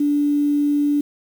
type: tone with quantisation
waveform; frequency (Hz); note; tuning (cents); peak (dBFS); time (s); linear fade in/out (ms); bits
sine; 290.7; D4; -18; -15; 0-1.01; 5; 7
effects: none